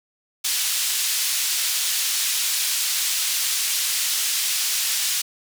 pink band-pass noise, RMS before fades -23 dBFS, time 0.44-5.22 s, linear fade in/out 10 ms, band 3500 to 15000 Hz, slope 12 dB/octave, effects none

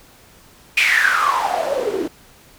white noise with band-pass filter sweep, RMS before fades -18 dBFS, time 0.77-2.08 s, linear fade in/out 5 ms, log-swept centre 2500 to 320 Hz, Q 9.6, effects pink hiss -48 dBFS RMS until 2.58 s

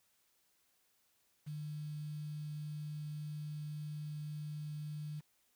sine tone with quantisation, 150.3 Hz, D3, 40 cents sharp, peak -40 dBFS, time 1.46-5.21 s, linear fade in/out 20 ms, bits 10, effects white hiss -75 dBFS RMS until 5.55 s

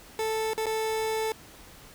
30% pulse tone with dropouts, 440.2 Hz, A4, 1 cent sharp, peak -24 dBFS, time 0.19-1.32 s, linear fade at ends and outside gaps 1 ms, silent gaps 0.534-0.578 / 0.658-0.666 s, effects pink hiss -50 dBFS RMS until 1.94 s

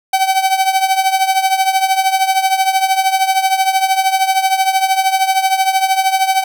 45% pulse tone with tremolo, 765 Hz, G5, 42 cents flat, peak -8 dBFS, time 0.13-6.44 s, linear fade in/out 5 ms, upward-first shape triangle, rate 13 Hz, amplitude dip 80%, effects none

